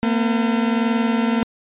40% pulse tone pair together, 227.4 / 248.9 Hz, A#3 / B3, -43 / +14 cents, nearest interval major second, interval 157 cents, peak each -17 / -22 dBFS, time 0.03-1.43 s, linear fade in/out 0 ms, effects resampled to 8000 Hz

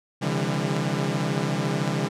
sawtooth tone cluster, 134.8 / 148.5 / 166.5 / 200.7 Hz, C#3 / D3 / E3 / G3, -48 / +20 / +18 / +41 cents, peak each -25 dBFS, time 0.21-2.09 s, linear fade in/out 20 ms, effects low-pass 8000 Hz 12 dB/octave

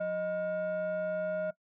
sine tone with frequency modulation, 622.3 Hz, D#5, in tune, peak -29 dBFS, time 0-1.51 s, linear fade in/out 10 ms, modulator 802 Hz, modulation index 0.53, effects noise-tail reverb RT60 0.1 s tail -19 dB re dry + tanh soft clip ceiling -26 dBFS

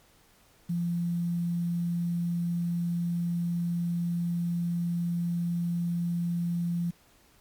sine tone with quantisation, 172 Hz, F3, 26 cents flat, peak -26 dBFS, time 0.69-6.91 s, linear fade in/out 10 ms, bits 9, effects pink hiss -61 dBFS RMS until 7.4 s + MP3 96 kbps

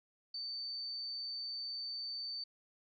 sine tone, 4562 Hz, C#8, 49 cents sharp, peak -39 dBFS, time 0.34-2.44 s, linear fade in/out 5 ms, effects none

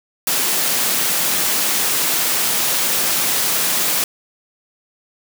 white high-pass noise, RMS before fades -18 dBFS, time 0.27-4.04 s, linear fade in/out 2 ms, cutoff 140 Hz, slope 24 dB/octave, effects none

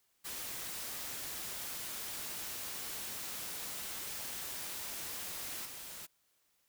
white noise with level steps, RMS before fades -42 / -47 dBFS, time 0.24-6.07 s, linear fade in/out 20 ms, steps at 5.65 s, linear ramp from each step 10 ms, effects white hiss -75 dBFS RMS until 6.68 s

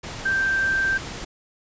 sine tone in noise, 1568 Hz, G6, in tune, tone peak -19 dBFS, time 0.25-0.98 s, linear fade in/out 10 ms, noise pink, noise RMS -34 dBFS, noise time 0.03-1.25 s, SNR +12 dB, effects resampled to 16000 Hz

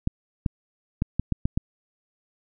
clicks, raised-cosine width 5 ms, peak -10 dBFS, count 7, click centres 0.074 / 0.462 / 1.021 / 1.196 / 1.323 / 1.455 / 1.575 s, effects none

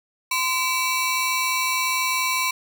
sawtooth ring-modulated tone, 1661.2 Hz, G#6, in tune, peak -14 dBFS, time 0.31-2.51 s, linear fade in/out 5 ms, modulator 631 Hz, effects none

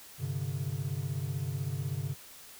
triangle chord, G suspended fourth, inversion none, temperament equal, 98 / 130.81 / 146.83 Hz, G2 / C3 / D3, 0 / 0 / 0 cents, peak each -36 / -33 / -34 dBFS, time 0.18-2.16 s, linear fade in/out 50 ms, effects white hiss -51 dBFS RMS until 2.59 s

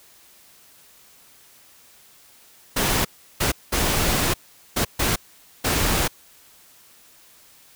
pink noise bursts at uneven times, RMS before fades -21 dBFS, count 6, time 2.76-3.05 / 3.4-3.52 / 3.72-4.34 / 4.76-4.85 / 4.99-5.16 / 5.64-6.08 s, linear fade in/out 10 ms, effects white hiss -52 dBFS RMS until 7.75 s

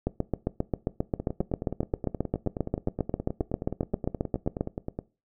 two click trains, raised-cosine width 2 ms, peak -18 / -12 dBFS, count 37 / 35, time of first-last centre 1.2-4.989 / 0.07-4.609 s, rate 9.5 / 7.49 Hz, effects noise-tail reverb RT60 0.3 s tail -20 dB re dry

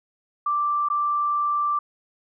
sine tone with dropouts, 1174.7 Hz, D6, in tune, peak -20 dBFS, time 0.46-1.79 s, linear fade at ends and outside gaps 5 ms, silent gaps 0.887-0.9 s, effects none

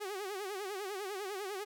sawtooth tone with vibrato, 395.5 Hz, G4, 15 cents sharp, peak -34 dBFS, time 0-1.65 s, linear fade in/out 20 ms, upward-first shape sine, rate 10 Hz, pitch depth 120 cents each way, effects none

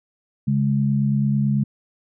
sine tone pair together, 138.62 / 207.7 Hz, C#3 / G#3, 0 / 0 cents, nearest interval perfect fifth, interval 700 cents, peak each -19 / -20 dBFS, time 0.47-1.64 s, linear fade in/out 10 ms, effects none

